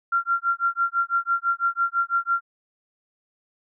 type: tone with tremolo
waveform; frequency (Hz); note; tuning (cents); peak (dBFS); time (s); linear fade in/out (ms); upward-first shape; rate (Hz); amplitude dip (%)
sine; 1378; F6; -24; -17; 0.12-2.41; 5; sine; 6; 100
effects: none